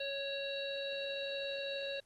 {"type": "harmonic tone with a mistuned harmonic", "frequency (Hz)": 554.4, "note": "C#5", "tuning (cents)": 0, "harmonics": [1, 3, 5, 7, 8], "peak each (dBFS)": [-39, -47, -42, -42, -51], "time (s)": [0, 2], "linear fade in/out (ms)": 5, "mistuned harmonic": 5, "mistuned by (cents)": -19, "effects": ["pink hiss -69 dBFS RMS until 2.05 s", "Opus 24 kbps"]}